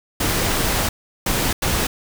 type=noise bursts at uneven times; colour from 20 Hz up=pink; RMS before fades=-20 dBFS; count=3; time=0.2-0.89 / 1.26-1.53 / 1.62-1.87 s; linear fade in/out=5 ms; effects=none